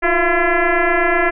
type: tone with frequency modulation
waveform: sine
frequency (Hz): 670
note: E5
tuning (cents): +28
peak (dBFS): -12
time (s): 0.02-1.31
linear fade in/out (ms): 20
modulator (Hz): 342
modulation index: 4.3
effects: none